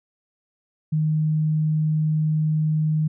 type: tone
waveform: sine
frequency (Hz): 155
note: D#3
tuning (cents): -6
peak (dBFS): -18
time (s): 0.92-3.08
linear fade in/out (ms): 10
effects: none